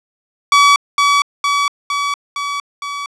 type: tone with echo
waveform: sawtooth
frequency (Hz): 1140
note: C#6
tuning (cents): +48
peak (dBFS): -3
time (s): 0.52-0.76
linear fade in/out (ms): 2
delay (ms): 460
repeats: 5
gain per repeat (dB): -3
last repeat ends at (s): 3.06
effects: low-pass 6000 Hz 12 dB/octave